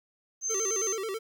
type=tone; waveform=sine; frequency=6272 Hz; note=G8; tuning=in tune; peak=-28 dBFS; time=0.41-0.97 s; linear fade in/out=50 ms
type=tone with vibrato; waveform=square; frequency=415.3 Hz; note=G#4; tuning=in tune; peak=-32 dBFS; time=0.49-1.19 s; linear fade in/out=20 ms; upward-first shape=square; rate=9.2 Hz; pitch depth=130 cents each way
effects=11-bit